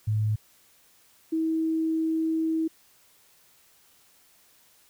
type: tone pair in turn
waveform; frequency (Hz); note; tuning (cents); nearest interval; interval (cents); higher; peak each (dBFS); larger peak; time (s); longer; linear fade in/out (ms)
sine; 107.3 / 321.5; A2 / E4; -43 / -43; octave + perfect fifth; 1900; second; -22 / -23; first; 0.07-0.36 / 1.32-2.68; second; 10
effects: white hiss -60 dBFS RMS until 4.89 s